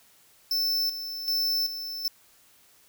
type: tone with tremolo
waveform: square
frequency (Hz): 5300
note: E8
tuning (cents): +9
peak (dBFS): -24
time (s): 0.51-2.08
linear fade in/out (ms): 2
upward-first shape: square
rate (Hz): 1.3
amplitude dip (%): 65
effects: white hiss -59 dBFS RMS until 2.88 s